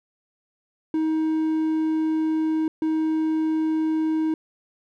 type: tone bursts at uneven times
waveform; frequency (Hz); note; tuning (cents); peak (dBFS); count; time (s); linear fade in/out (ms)
triangle; 315.8; D#4; +26; -18; 2; 0.94-2.68 / 2.82-4.34; 2
effects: none